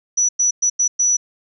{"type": "tone bursts at uneven times", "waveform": "sine", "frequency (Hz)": 5910, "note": "F#8", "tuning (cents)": -3, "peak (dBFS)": -13, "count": 5, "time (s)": [[0.17, 0.29], [0.39, 0.51], [0.62, 0.7], [0.79, 0.88], [0.99, 1.17]], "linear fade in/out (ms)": 10, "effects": []}